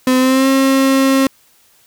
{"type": "tone with pitch glide", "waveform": "35% pulse", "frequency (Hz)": [256.3, 268.6], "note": ["C4", "C4"], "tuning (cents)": [-36, 46], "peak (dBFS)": -8, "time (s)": [0.07, 1.27], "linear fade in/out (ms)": 2, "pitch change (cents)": 82, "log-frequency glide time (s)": [0.18, 0.48], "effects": ["white hiss -52 dBFS RMS until 1.86 s"]}